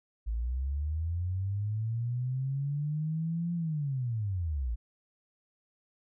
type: linear two-way sweep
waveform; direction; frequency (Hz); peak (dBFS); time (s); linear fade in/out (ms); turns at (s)
sine; up then down; 53.1 to 173.4 to 53.1; -29; 0.26-4.76; 20; 3.54
effects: none